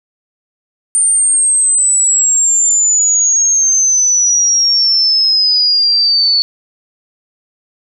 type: exponential sweep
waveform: sine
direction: down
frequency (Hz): 9000 to 4435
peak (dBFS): -8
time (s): 0.95-6.42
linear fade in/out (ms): 0
effects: none